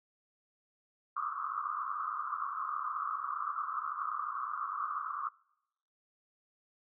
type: band-pass noise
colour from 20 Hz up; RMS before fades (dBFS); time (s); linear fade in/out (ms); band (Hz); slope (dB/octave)
white; -37; 1.16-5.29; 10; 1100 to 1300; 96
effects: noise-tail reverb RT60 0.8 s tail -24 dB re dry